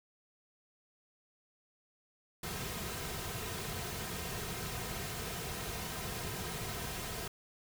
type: noise with comb filter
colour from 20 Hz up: pink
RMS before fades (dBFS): -40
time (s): 2.43-7.28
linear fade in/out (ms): 5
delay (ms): 3.5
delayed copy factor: -0.6
effects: none